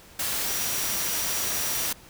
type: tone in noise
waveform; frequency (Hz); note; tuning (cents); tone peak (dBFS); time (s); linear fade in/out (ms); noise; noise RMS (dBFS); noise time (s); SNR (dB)
sine; 5790; F#8; -38; -34; 0.47-1.87; 5; white; -28; 0.19-1.93; -9
effects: pink hiss -50 dBFS RMS until 2.09 s